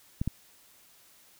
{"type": "clicks", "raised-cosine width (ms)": 5, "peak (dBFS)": [-16, -16], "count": 2, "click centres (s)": [0.215, 0.276], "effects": ["white hiss -59 dBFS RMS until 1.39 s"]}